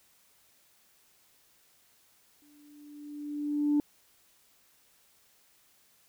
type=tone with exponential growth; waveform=sine; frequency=293.7 Hz; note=D4; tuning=in tune; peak=-20 dBFS; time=2.42-3.8 s; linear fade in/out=1 ms; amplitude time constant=300 ms; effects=tanh soft clip ceiling -19 dBFS + white hiss -65 dBFS RMS until 6.08 s